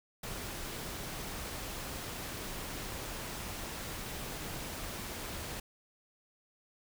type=noise; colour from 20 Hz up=pink; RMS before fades=-41 dBFS; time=0.23-5.6 s; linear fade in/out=5 ms; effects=none